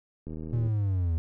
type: click train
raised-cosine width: 3 ms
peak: -26 dBFS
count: 33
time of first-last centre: 0.27-0.675 s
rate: 79.1 Hz
type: linear sweep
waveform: triangle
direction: down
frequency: 120 to 79 Hz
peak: -22 dBFS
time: 0.53-1.18 s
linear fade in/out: 0 ms
effects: none